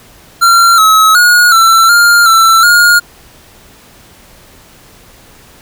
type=tone with pitch steps; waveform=square; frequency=1372 / 1286 / 1443 / 1341 / 1404 / 1337 / 1425 Hz; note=F6 / E6 / F#6 / E6 / F6 / E6 / F6; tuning=-31 / -43 / -44 / +29 / +9 / +24 / +34 cents; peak=-4 dBFS; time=0.41-3 s; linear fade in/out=20 ms; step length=370 ms; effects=pink hiss -40 dBFS RMS until 5.61 s